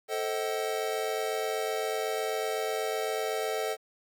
square chord, A diminished seventh, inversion none, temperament just, 440 / 528 / 633.6 / 760.3 Hz, A4 / C5 / Eb5 / Gb5, 0 / +16 / +31 / +47 cents, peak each -33 / -38 / -36 / -37 dBFS, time 0.08-3.77 s, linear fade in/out 50 ms, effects 10-bit

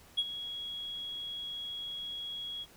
sine tone with ADSR envelope, 3322 Hz, G#7, in tune, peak -23 dBFS, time 0.17-2.66 s, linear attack 18 ms, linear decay 44 ms, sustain -14 dB, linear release 41 ms, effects tanh soft clip ceiling -23 dBFS + pink hiss -58 dBFS RMS until 2.76 s

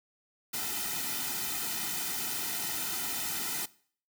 white noise with comb filter, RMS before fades -34 dBFS, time 0.53-3.66 s, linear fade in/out 10 ms, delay 1.8 ms, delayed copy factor -0.9, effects noise-tail reverb RT60 0.5 s tail -20 dB re dry

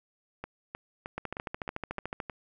two click trains, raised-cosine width 0.5 ms, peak -22 / -19 dBFS, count 7 / 15, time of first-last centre 0.44-2.298 / 1.18-2.202 s, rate 3.23 / 13.7 Hz, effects none

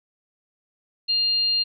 sine tone pair together, 2794 / 4200 Hz, F7 / C8, 0 / +6 cents, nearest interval perfect fifth, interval 706 cents, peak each -30 / -19 dBFS, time 1.08-1.64 s, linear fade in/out 20 ms, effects none

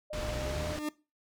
sine tone, 606 Hz, D#5, 46 cents flat, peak -37 dBFS, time 0.1-0.77 s, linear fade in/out 10 ms
pink low-pass noise, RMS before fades -39 dBFS, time 0.13-0.79 s, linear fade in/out 2 ms, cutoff 6400 Hz, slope 12 dB/octave
30% pulse exponential sweep, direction up, 51.91 to 86.2 Hz, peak -33 dBFS, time 0.21-0.73 s, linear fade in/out 10 ms
40% pulse tone with exponential growth, 301.4 Hz, D4, 45 cents sharp, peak -28 dBFS, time 0.51-0.89 s, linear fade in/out 5 ms, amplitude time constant 82 ms
effects noise-tail reverb RT60 0.3 s tail -21 dB re dry

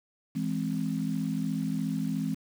sine chord, E augmented, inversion none, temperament equal, 164.81 / 207.7 / 261.6 Hz, E3 / G#3 / B#3, 0 / 0 / 0 cents, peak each -32 dBFS, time 0.35-2.35 s, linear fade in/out 10 ms, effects 8-bit

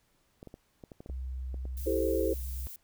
clicks, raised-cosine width 2 ms, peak -32 dBFS, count 10, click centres 0.429 / 0.473 / 0.541 / 0.838 / 0.918 / 1.005 / 1.061 / 1.098 / 1.543 / 1.654 s
sine tone with pitch glide, 64.4 to 63.99 Hz, C2 to C2, -27 to -38 cents, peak -34 dBFS, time 1.09-2.67 s, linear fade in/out 0 ms, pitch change -11 cents, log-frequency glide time 1.25-1.54 s
violet noise, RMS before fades -45 dBFS, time 1.77-2.76 s, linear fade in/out 2 ms
sine chord, A minor seventh, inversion second, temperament equal, 329.6 / 392 / 440 / 523.3 Hz, E4 / G4 / A4 / C5, 0 / 0 / 0 / 0 cents, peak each -32 dBFS, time 1.86-2.34 s, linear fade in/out 10 ms
effects pink hiss -71 dBFS RMS until 2.83 s

